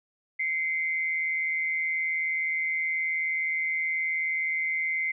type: tone pair together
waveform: sine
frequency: 2074 / 2233 Hz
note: C7 / C#7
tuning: -16 / +12 cents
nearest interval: minor second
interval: 128 cents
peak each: -26 / -34 dBFS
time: 0.39-5.12 s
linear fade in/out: 10 ms
effects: none